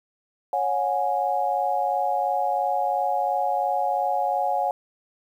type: chord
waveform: sine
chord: C# suspended fourth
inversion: none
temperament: equal with one note detuned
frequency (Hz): 554.4 / 727.7 / 830.6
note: C#5 / F#5 / G#5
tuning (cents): 0 / -29 / 0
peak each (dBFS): -28 / -24 / -25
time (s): 0.53-4.71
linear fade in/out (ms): 2
effects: 9-bit